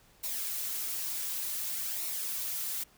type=noise with flanger; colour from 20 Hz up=blue; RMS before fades=-35 dBFS; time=0.23-2.84 s; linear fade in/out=10 ms; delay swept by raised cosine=0.62 to 5.82 ms; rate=0.55 Hz; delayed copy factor=-0.5; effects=pink hiss -62 dBFS RMS until 2.97 s